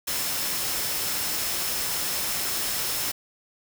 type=tone in noise; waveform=sine; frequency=5274 Hz; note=E8; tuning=in tune; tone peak=-36 dBFS; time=0.07-3.12 s; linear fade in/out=10 ms; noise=white; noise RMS=-28 dBFS; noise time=0.07-3.12 s; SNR=-11 dB; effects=none